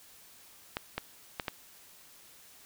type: clicks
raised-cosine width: 0.3 ms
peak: -16 dBFS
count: 4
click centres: 0.769 / 0.98 / 1.398 / 1.482 s
effects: white hiss -56 dBFS RMS until 2.65 s